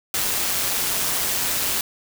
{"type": "noise with amplitude modulation", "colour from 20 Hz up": "white", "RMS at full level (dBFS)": -21, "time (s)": [0.14, 1.81], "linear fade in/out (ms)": 2, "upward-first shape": "sine", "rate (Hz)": 188, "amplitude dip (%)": 45, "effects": []}